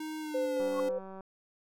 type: tone with pitch glide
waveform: square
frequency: 311.1 to 286.9 Hz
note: D#4 to D4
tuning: 0 to -40 cents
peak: -37 dBFS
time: 0-0.89 s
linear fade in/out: 5 ms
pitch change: -140 cents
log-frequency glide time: 0.2-0.58 s
type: tone with tremolo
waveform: sine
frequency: 514 Hz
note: C5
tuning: 31 cents flat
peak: -28 dBFS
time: 0.34-0.99 s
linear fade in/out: 10 ms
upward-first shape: square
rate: 4.4 Hz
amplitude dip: 25%
type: click train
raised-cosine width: 1 ms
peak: -33 dBFS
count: 117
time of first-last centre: 0.6-1.207 s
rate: 191 Hz
type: tone with exponential growth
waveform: sine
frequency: 1100 Hz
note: C#6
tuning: 14 cents flat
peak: -30 dBFS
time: 0.68-0.8 s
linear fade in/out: 1 ms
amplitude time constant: 26 ms
effects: none